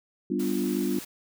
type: chord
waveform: sine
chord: G dominant seventh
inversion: none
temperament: equal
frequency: 196 / 246.9 / 293.7 / 349.2 Hz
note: G3 / B3 / D4 / F4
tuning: 0 / 0 / 0 / 0 cents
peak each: -30 dBFS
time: 0.3-0.99 s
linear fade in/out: 5 ms
type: noise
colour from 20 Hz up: white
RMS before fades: -41 dBFS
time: 0.39-1.05 s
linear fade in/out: 10 ms
effects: none